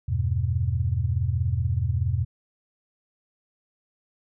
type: chord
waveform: sine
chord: E minor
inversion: none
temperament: just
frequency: 82.41 / 98.89 / 123.61 Hz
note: E2 / G2 / B2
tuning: 0 / +16 / +2 cents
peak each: -26 dBFS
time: 0.08-2.25 s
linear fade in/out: 10 ms
effects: none